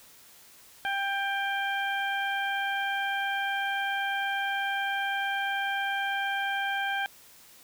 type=harmonic tone; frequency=791 Hz; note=G5; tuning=15 cents sharp; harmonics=1 / 2 / 3 / 4; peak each=-31 / -30 / -37 / -38 dBFS; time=0.85-7.06 s; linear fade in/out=0 ms; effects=white hiss -54 dBFS RMS until 7.63 s